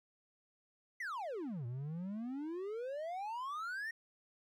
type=exponential two-way sweep; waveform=triangle; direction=down then up; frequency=2075 to 115.4 to 1879 Hz; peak=-37 dBFS; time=1-3.91 s; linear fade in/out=5 ms; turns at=1.66 s; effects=none